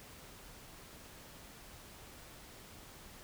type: silence
effects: pink hiss -54 dBFS RMS until 3.23 s